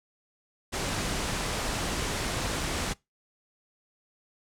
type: low-pass noise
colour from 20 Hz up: pink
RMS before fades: -31 dBFS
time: 0.72-2.94 s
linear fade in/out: 20 ms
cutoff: 9600 Hz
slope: 24 dB/octave
effects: noise-tail reverb RT60 0.2 s tail -23 dB re dry